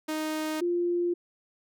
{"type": "tone pair in turn", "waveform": ["sawtooth", "sine"], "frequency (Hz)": [310.8, 348.9], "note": ["D#4", "F4"], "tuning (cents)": [-2, -2], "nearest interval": "major second", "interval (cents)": 200, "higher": "second", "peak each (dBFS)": [-25, -24], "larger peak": "second", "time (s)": [[0.08, 0.61], [0.61, 1.14]], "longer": "neither", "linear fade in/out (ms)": 10, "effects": []}